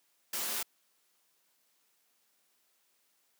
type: noise with comb filter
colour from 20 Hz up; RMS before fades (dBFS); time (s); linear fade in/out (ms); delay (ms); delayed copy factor
white; -35; 0.33-0.63; 5; 6.4; -0.5
effects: white hiss -73 dBFS RMS until 3.39 s + high-pass 200 Hz 12 dB/octave